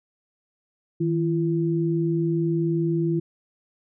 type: tone pair together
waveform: sine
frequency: 159.7 / 338.4 Hz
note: D#3 / E4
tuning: +45 / +45 cents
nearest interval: octave + minor second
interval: 1300 cents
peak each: -23 / -23 dBFS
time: 1-3.2 s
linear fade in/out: 10 ms
effects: none